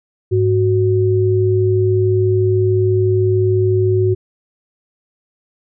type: tone pair together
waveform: sine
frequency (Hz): 103.83 / 370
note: G#2 / F#4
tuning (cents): 0 / 0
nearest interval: octave + minor seventh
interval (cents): 2200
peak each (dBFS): -14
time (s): 0.31-4.15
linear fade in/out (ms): 20
effects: none